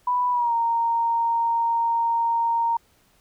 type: tone with pitch glide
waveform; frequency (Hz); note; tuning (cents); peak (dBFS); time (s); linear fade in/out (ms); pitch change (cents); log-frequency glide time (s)
sine; 987.8 to 927; B5 to A#5; 0 to -10; -19; 0.07-2.77; 5; -110; 0.31-0.54
effects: pink hiss -61 dBFS RMS until 3.2 s